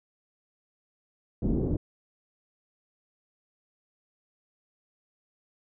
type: low-pass noise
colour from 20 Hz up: white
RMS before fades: -27 dBFS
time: 1.42-1.77 s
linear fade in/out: 5 ms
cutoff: 350 Hz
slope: 24 dB/octave
effects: none